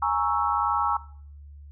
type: chord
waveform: sine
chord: A# half-diminished seventh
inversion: third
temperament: equal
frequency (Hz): 830.6 / 932.3 / 1108.7 / 1318.5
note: G#5 / A#5 / C#6 / E6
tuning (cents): 0 / 0 / 0 / 0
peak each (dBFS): -27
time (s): 0.02-0.97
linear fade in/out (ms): 5
effects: noise-tail reverb RT60 0.5 s tail -18 dB re dry + added 72 Hz sine -42 dBFS peak until 1.71 s